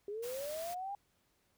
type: linear sweep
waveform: sine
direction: up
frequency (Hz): 396.6 to 815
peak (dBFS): -38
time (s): 0.08-0.95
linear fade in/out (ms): 2
type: noise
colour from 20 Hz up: white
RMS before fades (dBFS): -48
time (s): 0.22-0.75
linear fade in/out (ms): 20
effects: pink hiss -75 dBFS RMS until 1.57 s